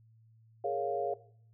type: chord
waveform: sine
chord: Bb minor seventh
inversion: third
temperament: equal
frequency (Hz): 415.3 / 466.2 / 554.4 / 698.5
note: Ab4 / Bb4 / Db5 / F5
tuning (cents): 0 / 0 / 0 / 0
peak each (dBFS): -36 / -38 / -36 / -34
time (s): 0.64-1.14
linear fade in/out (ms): 5
effects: noise-tail reverb RT60 0.6 s tail -18 dB re dry + added 112 Hz sine -59 dBFS peak until 1.53 s